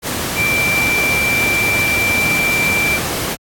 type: tone in noise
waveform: sine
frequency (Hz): 2349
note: D7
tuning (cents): 0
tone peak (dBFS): -14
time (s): 0.35-3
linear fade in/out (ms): 50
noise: pink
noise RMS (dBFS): -20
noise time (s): 0.02-3.37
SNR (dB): +3
effects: high-pass 80 Hz 12 dB/octave + AAC 64 kbps